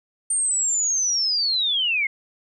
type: linear sweep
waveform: sine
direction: down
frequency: 8870 to 2100 Hz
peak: -19 dBFS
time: 0.3-2.07 s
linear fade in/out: 5 ms
effects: none